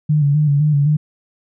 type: tone with vibrato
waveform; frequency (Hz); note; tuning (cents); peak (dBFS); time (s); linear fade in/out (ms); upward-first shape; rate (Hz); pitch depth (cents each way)
sine; 146.9; D3; +1; -11; 0.09-0.97; 10; square; 3.9; 51
effects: none